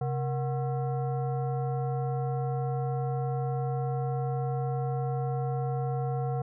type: tone with frequency modulation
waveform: sine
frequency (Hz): 133.7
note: C3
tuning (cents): +38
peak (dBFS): -27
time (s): 0.01-6.42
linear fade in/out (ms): 5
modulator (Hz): 604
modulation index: 0.82
effects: none